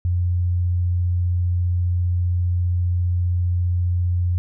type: tone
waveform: sine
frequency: 88.5 Hz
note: F2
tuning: 23 cents sharp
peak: -17 dBFS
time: 0.05-4.38 s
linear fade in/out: 0 ms
effects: none